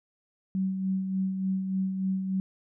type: tone with tremolo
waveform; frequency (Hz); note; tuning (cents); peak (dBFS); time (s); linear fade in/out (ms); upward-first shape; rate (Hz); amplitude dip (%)
sine; 190; F#3; +46; -24; 0.55-2.4; 0; sine; 3.4; 45
effects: none